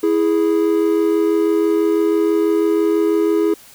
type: tone pair together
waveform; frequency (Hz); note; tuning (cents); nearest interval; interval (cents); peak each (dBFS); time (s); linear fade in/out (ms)
triangle; 329.2 / 415.3; E4 / G#4; -2 / 0; major third; 402; -14; 0.03-3.54; 5
effects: white hiss -44 dBFS RMS until 3.74 s